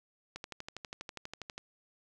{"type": "click train", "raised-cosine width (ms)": 0.2, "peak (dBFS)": -24, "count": 16, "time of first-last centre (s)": [0.36, 1.58], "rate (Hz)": 12.3, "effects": []}